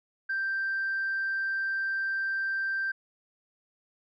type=tone; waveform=sine; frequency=1570 Hz; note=G6; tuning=2 cents sharp; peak=-26 dBFS; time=0.29-2.92 s; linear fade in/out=10 ms; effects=tanh soft clip ceiling -24 dBFS